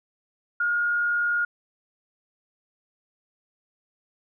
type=tone with frequency modulation; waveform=sine; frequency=1425 Hz; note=F6; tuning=34 cents sharp; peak=-21 dBFS; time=0.6-1.45 s; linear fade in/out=5 ms; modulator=60.3 Hz; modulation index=0.31; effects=none